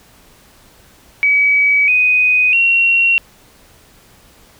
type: tone with pitch steps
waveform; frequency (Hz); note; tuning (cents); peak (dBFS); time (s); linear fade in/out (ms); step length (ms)
sine; 2276 / 2496 / 2738; C#7 / D#7 / F7; +45 / +5 / -35; -9; 1.23-3.18; 0; 650
effects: pink hiss -47 dBFS RMS until 4.59 s